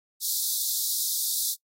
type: high-pass noise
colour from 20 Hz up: white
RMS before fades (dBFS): -27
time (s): 0.2-1.56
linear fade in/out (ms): 50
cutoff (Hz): 3600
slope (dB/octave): 96
effects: noise-tail reverb RT60 0.1 s tail -23 dB re dry + AAC 48 kbps